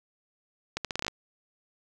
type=accelerating click train; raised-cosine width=0.2 ms; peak=-13 dBFS; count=9; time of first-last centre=0.77-1.081 s; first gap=77 ms; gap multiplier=0.79; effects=none